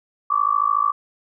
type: tone with amplitude modulation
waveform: sine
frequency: 1153 Hz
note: D6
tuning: 32 cents flat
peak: -12 dBFS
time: 0.3-0.92 s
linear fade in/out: 10 ms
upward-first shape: sine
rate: 53.7 Hz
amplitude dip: 100%
effects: none